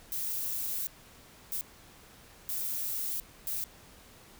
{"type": "noise bursts at uneven times", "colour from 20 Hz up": "violet", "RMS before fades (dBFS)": -34, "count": 4, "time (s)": [[0.12, 0.87], [1.52, 1.61], [2.49, 3.2], [3.47, 3.64]], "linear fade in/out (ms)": 0, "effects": ["pink hiss -55 dBFS RMS until 4.39 s"]}